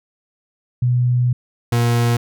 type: tone pair in turn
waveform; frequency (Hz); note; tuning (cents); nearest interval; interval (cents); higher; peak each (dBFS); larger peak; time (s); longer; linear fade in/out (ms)
sine / 40% pulse; 123.47 / 118.66; B2 / A#2; 0 / +31; minor second; 69; first; -13; neither; 0.82-1.33 / 1.72-2.17; first; 5
effects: none